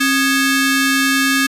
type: ring-modulated tone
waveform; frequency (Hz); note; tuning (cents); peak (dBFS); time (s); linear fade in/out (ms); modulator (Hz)
sawtooth; 968; B5; -35; -6; 0-1.47; 10; 699
effects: resampled to 32000 Hz